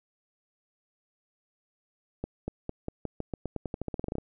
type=accelerating click train; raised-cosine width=2 ms; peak=-19 dBFS; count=20; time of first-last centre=2.24-4.183 s; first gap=240 ms; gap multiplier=0.89; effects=none